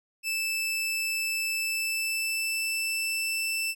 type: tone with pitch glide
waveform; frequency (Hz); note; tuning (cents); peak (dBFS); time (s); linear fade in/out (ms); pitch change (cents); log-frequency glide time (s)
sawtooth; 2637 to 2660; E7 to E7; 0 to +15; -24; 0.23-3.75; 50; +15; 1.55-3.45
effects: none